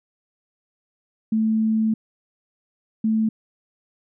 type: tone pair in turn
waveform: sine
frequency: 220 / 220 Hz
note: A3 / A3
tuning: 0 / 0 cents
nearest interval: unison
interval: 0 cents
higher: neither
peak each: -17 / -17 dBFS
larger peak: neither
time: 1.32-1.94 / 3.04-3.29 s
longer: first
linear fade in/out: 5 ms
effects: none